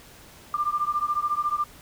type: beating tone pair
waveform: sine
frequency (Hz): 1186 / 1200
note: D6 / D6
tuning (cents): +17 / +37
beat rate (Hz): 14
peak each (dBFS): -26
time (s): 0.54-1.64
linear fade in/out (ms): 2
effects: pink hiss -49 dBFS RMS until 1.81 s